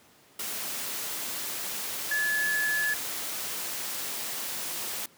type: tone in noise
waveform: sine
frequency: 1714 Hz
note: A6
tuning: 46 cents flat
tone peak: -25 dBFS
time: 2.11-2.94 s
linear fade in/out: 5 ms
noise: white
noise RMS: -34 dBFS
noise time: 0.39-5.06 s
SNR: +6 dB
effects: pink hiss -58 dBFS RMS until 5.17 s + high-pass 150 Hz 12 dB/octave